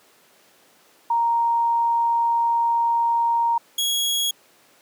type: tone pair in turn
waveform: sine / sawtooth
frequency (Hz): 932.3 / 3322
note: A#5 / G#7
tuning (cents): 0 / 0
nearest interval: octave + minor seventh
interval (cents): 2200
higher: second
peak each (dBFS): -17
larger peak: neither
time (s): 1.1-3.58 / 3.78-4.31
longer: first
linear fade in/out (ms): 5
effects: pink hiss -55 dBFS RMS until 4.81 s + high-pass 300 Hz 12 dB/octave